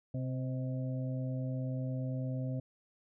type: harmonic tone with a mistuned harmonic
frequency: 129.8 Hz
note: C3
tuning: 13 cents flat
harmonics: 1 / 2 / 4 / 5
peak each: -34 / -40 / -46 / -48 dBFS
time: 0.14-2.6 s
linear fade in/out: 5 ms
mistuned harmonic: 5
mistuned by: -31 cents
effects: none